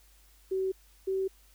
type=tone pair in turn; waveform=sine; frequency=380 / 382.9 Hz; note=F#4 / G4; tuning=+46 / -41 cents; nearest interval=unison; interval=13 cents; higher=second; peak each=-27 / -27 dBFS; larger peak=neither; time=0.51-0.72 / 1.07-1.28 s; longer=neither; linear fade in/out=10 ms; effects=added 50 Hz sine -59 dBFS peak until 1.54 s + white hiss -63 dBFS RMS until 1.54 s